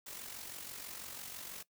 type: noise with amplitude modulation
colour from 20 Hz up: white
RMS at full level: -44 dBFS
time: 0.06-1.63 s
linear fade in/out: 10 ms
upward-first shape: sine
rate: 46.1 Hz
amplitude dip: 55%
effects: noise-tail reverb RT60 0.1 s tail -19 dB re dry